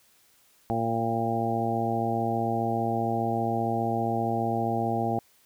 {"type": "harmonic tone with a mistuned harmonic", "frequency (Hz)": 115.1, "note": "A#2", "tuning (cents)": -22, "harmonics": [1, 2, 3, 4, 5, 6, 7], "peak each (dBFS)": [-32, -31, -33, -35, -37, -31, -30], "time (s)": [0.7, 5.19], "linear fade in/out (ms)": 0, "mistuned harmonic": 7, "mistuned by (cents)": -18, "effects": ["white hiss -62 dBFS RMS until 5.45 s"]}